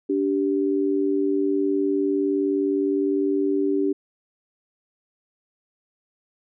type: tone pair together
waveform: sine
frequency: 290 / 389.6 Hz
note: D4 / G4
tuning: -22 / -11 cents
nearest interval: perfect fourth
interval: 511 cents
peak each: -22 dBFS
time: 0.09-3.93 s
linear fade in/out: 10 ms
effects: none